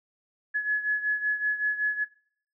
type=beating tone pair; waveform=sine; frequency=1697 / 1702.3 Hz; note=G#6 / G#6; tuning=+37 / +42 cents; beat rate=5.3 Hz; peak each=-26 / -30 dBFS; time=0.54-2.05 s; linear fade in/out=20 ms; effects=noise-tail reverb RT60 0.6 s tail -21 dB re dry